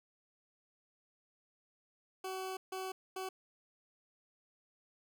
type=tone bursts at uneven times; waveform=20% pulse; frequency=377.2 Hz; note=F#4; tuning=33 cents sharp; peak=-34 dBFS; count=3; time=2.24-2.57 / 2.72-2.92 / 3.16-3.29 s; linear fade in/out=5 ms; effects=none